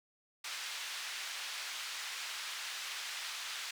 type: band-pass noise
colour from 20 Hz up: white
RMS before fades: -42 dBFS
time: 0.44-3.71 s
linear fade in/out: 5 ms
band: 1300 to 4500 Hz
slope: 12 dB/octave
effects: none